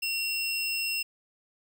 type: tone pair together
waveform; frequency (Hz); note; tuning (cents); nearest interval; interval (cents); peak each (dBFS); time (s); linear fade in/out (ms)
square; 2742 / 5197; F7 / E8; -32 / -25; major seventh; 1107; -30 / -34; 0.02-1.03; 10
effects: none